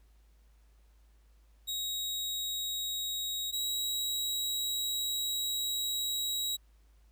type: tone pair in turn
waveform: sawtooth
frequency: 3800 / 3853 Hz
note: A#7 / B7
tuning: +33 / -44 cents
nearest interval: unison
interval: 23 cents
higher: second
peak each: -30 / -28 dBFS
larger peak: second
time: 1.67-3.52 / 3.52-6.57 s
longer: second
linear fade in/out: 20 ms
effects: added 53 Hz sine -59 dBFS peak until 7.11 s + pink hiss -73 dBFS RMS until 7.11 s